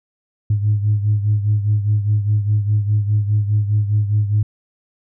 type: beating tone pair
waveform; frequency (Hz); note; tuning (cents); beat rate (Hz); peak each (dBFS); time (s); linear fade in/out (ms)
sine; 103.83 / 108.73; G#2 / A2; 0 / -20; 4.9; -14 / -20; 0.5-4.43; 5
effects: tanh soft clip ceiling -8 dBFS